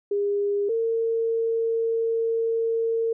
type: tone pair in turn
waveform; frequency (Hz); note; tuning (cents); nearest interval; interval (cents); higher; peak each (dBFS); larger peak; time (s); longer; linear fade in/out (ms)
sine; 405.8 / 455.5; G#4 / A#4; -40 / -40; major second; 200; second; -21; neither; 0.11-0.69 / 0.69-3.13; second; 5
effects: none